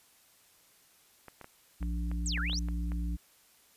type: clicks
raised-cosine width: 0.5 ms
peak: -31 dBFS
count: 10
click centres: 1.283 / 1.413 / 1.444 / 1.828 / 2.115 / 2.376 / 2.497 / 2.531 / 2.686 / 2.919 s
type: harmonic tone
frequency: 58.27 Hz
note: A#1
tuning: in tune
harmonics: 1 / 3 / 5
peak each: -31 / -39 / -44 dBFS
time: 1.8-3.17 s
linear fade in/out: 20 ms
type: exponential two-way sweep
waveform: sine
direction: down then up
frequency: 8372 to 1318.5 to 6150 Hz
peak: -33 dBFS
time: 2.26-2.59 s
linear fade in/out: 0 ms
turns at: 2.4 s
effects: white hiss -63 dBFS RMS until 3.76 s + resampled to 32000 Hz